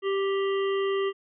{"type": "harmonic tone with a mistuned harmonic", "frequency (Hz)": 391.8, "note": "G4", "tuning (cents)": -1, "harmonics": [1, 3, 5, 7, 8], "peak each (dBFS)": [-24, -34, -38, -41, -42], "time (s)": [0.02, 1.13], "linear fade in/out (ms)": 50, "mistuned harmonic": 7, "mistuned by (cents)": 34, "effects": []}